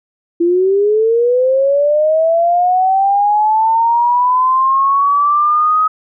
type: linear sweep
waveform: sine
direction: up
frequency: 335.8 to 1268 Hz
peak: -9 dBFS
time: 0.4-5.88 s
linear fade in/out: 10 ms
effects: none